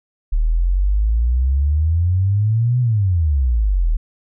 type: exponential two-way sweep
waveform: sine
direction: up then down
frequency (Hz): 37.17 to 126.3 to 37.17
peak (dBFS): -13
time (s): 0.32-3.97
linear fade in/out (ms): 10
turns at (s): 2.8
effects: none